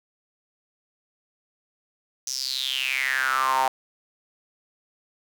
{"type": "tone with high-pass filter sweep", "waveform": "sawtooth", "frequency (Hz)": 131.9, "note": "C3", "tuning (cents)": 14, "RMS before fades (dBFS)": -25, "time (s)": [2.27, 3.68], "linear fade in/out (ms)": 2, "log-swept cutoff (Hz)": [6000, 810], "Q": 8.1, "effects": []}